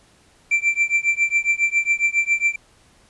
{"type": "tone with tremolo", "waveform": "triangle", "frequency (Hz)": 2349, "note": "D7", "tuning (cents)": 0, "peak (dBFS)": -11, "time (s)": [0.51, 2.56], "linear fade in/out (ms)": 5, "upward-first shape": "triangle", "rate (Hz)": 7.3, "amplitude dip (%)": 100, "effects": ["pink hiss -55 dBFS RMS until 3.09 s", "resampled to 24000 Hz"]}